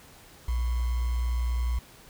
sine tone with sample-and-hold, 60.1 Hz, B1, 46 cents flat, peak -24 dBFS, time 0.48-1.79 s, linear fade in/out 5 ms, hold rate 1050 Hz, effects pink hiss -52 dBFS RMS until 2.09 s

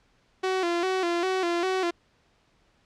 sawtooth tone with vibrato, 359.5 Hz, F#4, 50 cents flat, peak -20 dBFS, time 0.43-1.91 s, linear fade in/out 10 ms, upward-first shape square, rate 2.5 Hz, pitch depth 77 cents each way, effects pink hiss -65 dBFS RMS until 2.85 s + low-pass 5000 Hz 12 dB/octave

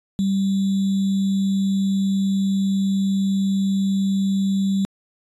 sine tone with sample-and-hold, 194.9 Hz, G3, 10 cents flat, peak -17 dBFS, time 0.19-4.85 s, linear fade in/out 0 ms, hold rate 3675 Hz, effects resampled to 24000 Hz

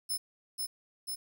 10% pulse tone with echo, 5240 Hz, E8, 11 cents flat, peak -25 dBFS, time 0.09-0.18 s, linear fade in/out 20 ms, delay 490 ms, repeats 2, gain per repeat -2 dB, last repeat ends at 1.16 s, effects none

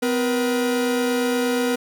45% pulse tone pair together, 253.6 / 478.7 Hz, B3 / A#4, +46 / +46 cents, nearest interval major seventh, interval 1100 cents, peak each -22 dBFS, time 0.02-1.76 s, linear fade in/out 10 ms, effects none

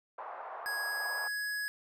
white band-pass noise, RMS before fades -43 dBFS, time 0.18-1.28 s, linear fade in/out 5 ms, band 640 to 1100 Hz, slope 24 dB/octave
square tone with pitch glide, 1661.2 to 1675.7 Hz, G#6 to G#6, 0 to +15 cents, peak -34 dBFS, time 0.66-1.68 s, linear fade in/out 0 ms, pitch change +15 cents, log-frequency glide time 0.83-1.51 s
effects none

